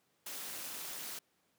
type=noise with amplitude modulation; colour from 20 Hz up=white; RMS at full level=-40 dBFS; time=0.26-1.19 s; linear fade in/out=5 ms; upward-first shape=sine; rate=231 Hz; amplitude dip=75%; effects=pink hiss -75 dBFS RMS until 1.58 s + high-pass 150 Hz 12 dB/octave